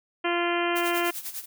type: harmonic tone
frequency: 346 Hz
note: F4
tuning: 16 cents flat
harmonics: 1 / 2 / 3 / 4 / 5 / 6 / 7 / 8 / 9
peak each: -27 / -30 / -32 / -33 / -34 / -35 / -35 / -36 / -37 dBFS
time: 0.24-1.11 s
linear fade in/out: 10 ms
type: noise with tremolo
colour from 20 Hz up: blue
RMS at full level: -33 dBFS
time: 0.75-1.46 s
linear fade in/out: 20 ms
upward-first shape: sine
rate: 10 Hz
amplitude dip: 75%
effects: none